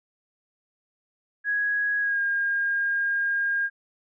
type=tone with pitch glide; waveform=sine; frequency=1661.2 to 1616.7 Hz; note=G#6 to G#6; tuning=0 to -47 cents; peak=-22 dBFS; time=1.44-3.7 s; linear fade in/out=50 ms; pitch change=-47 cents; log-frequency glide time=2-2.21 s; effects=none